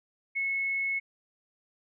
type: tone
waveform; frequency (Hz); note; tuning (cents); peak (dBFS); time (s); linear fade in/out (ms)
sine; 2191; C#7; -21; -27; 0.35-1; 20
effects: none